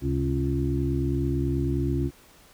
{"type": "harmonic tone with a mistuned harmonic", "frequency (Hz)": 69.3, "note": "C#2", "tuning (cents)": 0, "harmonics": [1, 2, 3, 4, 5], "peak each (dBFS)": [-28, -27, -39, -29, -30], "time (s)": [0.01, 2.11], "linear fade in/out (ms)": 50, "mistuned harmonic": 2, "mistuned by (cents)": -81, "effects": ["pink hiss -54 dBFS RMS until 2.53 s"]}